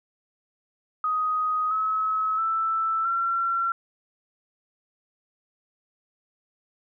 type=tone with pitch steps; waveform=sine; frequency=1252 / 1287.2 / 1323.4 / 1360.6 Hz; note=D#6 / E6 / E6 / F6; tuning=+10 / -42 / +6 / -46 cents; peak=-22 dBFS; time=1.04-3.72 s; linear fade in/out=2 ms; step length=670 ms; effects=none